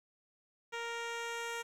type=tone with low-pass filter sweep; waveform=10% pulse; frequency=466.2 Hz; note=A#4; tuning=in tune; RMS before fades=-40 dBFS; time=0.72-1.63 s; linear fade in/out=20 ms; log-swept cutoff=5200 to 11000 Hz; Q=0.72; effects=11-bit